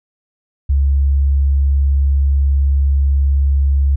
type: tone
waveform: sine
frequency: 69.3 Hz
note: C#2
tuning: in tune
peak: -10 dBFS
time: 0.69-3.96 s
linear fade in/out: 10 ms
effects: none